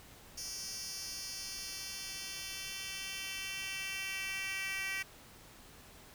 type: tone with high-pass filter sweep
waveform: 10% pulse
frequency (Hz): 385.9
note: G4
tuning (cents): -27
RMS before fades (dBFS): -41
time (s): 0.37-5.03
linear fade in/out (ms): 10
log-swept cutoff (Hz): 5400 to 2200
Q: 2.5
effects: pink hiss -56 dBFS RMS until 6.14 s